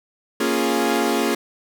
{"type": "chord", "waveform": "sawtooth", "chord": "Bb minor seventh", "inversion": "none", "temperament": "equal", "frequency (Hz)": [233.1, 277.2, 349.2, 415.3], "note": ["Bb3", "Db4", "F4", "Ab4"], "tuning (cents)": [0, 0, 0, 0], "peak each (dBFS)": -20, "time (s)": [0.4, 1.35], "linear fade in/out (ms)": 5, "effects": []}